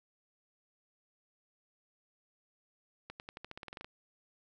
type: accelerating click train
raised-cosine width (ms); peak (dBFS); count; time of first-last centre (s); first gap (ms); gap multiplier
0.3; -28; 13; 3.1-3.845; 99; 0.91
effects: none